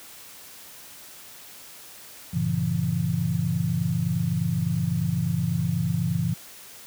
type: chord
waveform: sine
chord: G diminished seventh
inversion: none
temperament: just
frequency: 98 / 117.6 / 141.12 / 169.34 Hz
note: G2 / Bb2 / Db3 / Fb3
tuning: 0 / +16 / +31 / +47 cents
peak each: -30 / -29 / -28 / -25 dBFS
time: 2.33-6.34 s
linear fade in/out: 10 ms
effects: white hiss -45 dBFS RMS until 6.86 s + high-pass 60 Hz 12 dB/octave

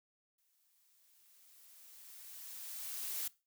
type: noise with exponential growth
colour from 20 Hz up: blue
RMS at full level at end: -38 dBFS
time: 0.38-3.28 s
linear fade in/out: 5 ms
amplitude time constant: 630 ms
effects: noise-tail reverb RT60 0.3 s tail -21 dB re dry

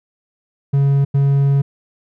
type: tone bursts at uneven times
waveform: triangle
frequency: 139.3 Hz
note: C#3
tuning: 9 cents sharp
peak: -9 dBFS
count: 2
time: 0.73-1.05 / 1.14-1.62 s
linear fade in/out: 10 ms
effects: none

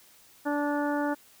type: harmonic tone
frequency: 291.2 Hz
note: D4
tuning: 15 cents flat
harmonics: 1 / 2 / 3 / 4 / 5 / 6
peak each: -28 / -32 / -33 / -40 / -36 / -42 dBFS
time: 0.45-1.15 s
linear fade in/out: 20 ms
effects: white hiss -57 dBFS RMS until 1.4 s

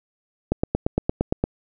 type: click train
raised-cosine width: 2 ms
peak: -6 dBFS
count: 9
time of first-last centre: 0.52-1.44 s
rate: 8.7 Hz
effects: none

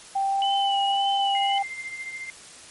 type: tone with pitch glide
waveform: sine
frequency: 784 to 792.7 Hz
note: G5 to G5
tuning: 0 to +19 cents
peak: -21 dBFS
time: 0.15-1.63 s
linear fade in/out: 10 ms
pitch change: +19 cents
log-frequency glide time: 0.26-0.57 s
type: tone with vibrato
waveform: sine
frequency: 2974 Hz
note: F#7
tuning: 8 cents sharp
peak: -26 dBFS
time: 0.42-1.58 s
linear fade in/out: 0 ms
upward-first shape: sine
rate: 1.8 Hz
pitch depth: 43 cents each way
type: tone with tremolo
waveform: sine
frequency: 2093 Hz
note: C7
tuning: in tune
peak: -30 dBFS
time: 1.35-2.3 s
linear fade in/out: 0 ms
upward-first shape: sine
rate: 14 Hz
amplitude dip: 55%
effects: white hiss -45 dBFS RMS until 2.7 s + MP3 48 kbps

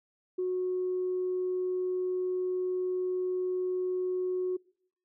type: tone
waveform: sine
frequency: 366.6 Hz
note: F#4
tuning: 16 cents flat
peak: -27 dBFS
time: 0.38-4.57 s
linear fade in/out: 10 ms
effects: noise-tail reverb RT60 0.7 s tail -26 dB re dry + tanh soft clip ceiling -23 dBFS

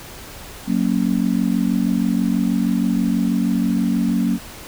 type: chord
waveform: sine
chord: F# major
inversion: none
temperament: just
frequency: 185 / 231.2 / 277.5 Hz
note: F#3 / A#3 / C#4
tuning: 0 / -14 / +2 cents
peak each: -20 / -19 / -22 dBFS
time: 0.66-4.39 s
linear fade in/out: 50 ms
effects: pink hiss -37 dBFS RMS until 4.67 s

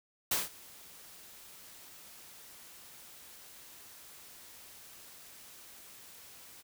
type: noise with ADSR envelope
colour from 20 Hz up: white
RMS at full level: -29 dBFS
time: 0.31-6.63 s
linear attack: 6 ms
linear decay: 170 ms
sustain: -24 dB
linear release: 31 ms
effects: none

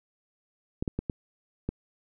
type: clicks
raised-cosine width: 3 ms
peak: -16 dBFS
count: 5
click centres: 0.825 / 0.878 / 0.99 / 1.098 / 1.69 s
effects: none

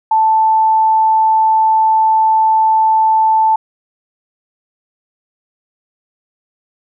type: tone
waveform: sine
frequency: 880 Hz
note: A5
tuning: in tune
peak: -8 dBFS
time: 0.11-3.56 s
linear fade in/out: 5 ms
effects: none

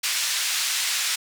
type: band-pass noise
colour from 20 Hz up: white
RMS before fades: -25 dBFS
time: 0.03-1.16 s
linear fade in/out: 10 ms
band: 1700 to 6800 Hz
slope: 12 dB/octave
effects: none

